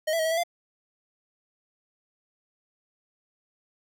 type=tone with pitch steps; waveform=square; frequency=623 / 663 / 635 / 646 / 660 / 691 Hz; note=D#5 / E5 / D#5 / E5 / E5 / F5; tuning=+2 / +10 / +35 / -35 / +2 / -19 cents; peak=-24 dBFS; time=0.07-0.436 s; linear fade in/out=10 ms; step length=61 ms; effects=none